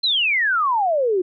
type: exponential sweep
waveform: sine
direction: down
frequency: 4201 to 349.2 Hz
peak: -16 dBFS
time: 0.03-1.22 s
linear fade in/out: 10 ms
effects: none